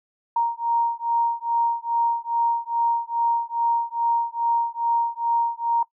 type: beating tone pair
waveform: sine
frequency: 932.3 / 934.7 Hz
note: A#5 / A#5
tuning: 0 / +4 cents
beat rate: 2.4 Hz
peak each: -23 dBFS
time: 0.36-5.83 s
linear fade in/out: 5 ms
effects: noise-tail reverb RT60 0.1 s tail -20 dB re dry